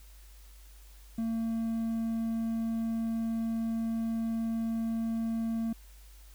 triangle tone, 226.6 Hz, A#3, 49 cents flat, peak -27 dBFS, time 1.18-5.73 s, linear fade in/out 5 ms, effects added 50 Hz sine -50 dBFS peak until 6.34 s + white hiss -60 dBFS RMS until 6.34 s

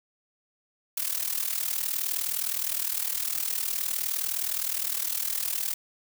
blue noise with amplitude modulation, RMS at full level -26 dBFS, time 0.97-5.74 s, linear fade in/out 5 ms, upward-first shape sine, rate 39.5 Hz, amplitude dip 80%, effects none

